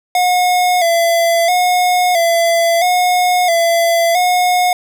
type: tone with vibrato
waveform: square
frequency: 698.5 Hz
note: F5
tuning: in tune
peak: -11 dBFS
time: 0.15-4.73 s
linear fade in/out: 2 ms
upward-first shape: square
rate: 0.75 Hz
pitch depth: 60 cents each way
effects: none